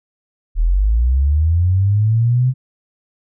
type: linear sweep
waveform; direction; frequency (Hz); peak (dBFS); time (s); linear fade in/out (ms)
sine; up; 37.32 to 130.81; -11; 0.55-2.54; 50
effects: none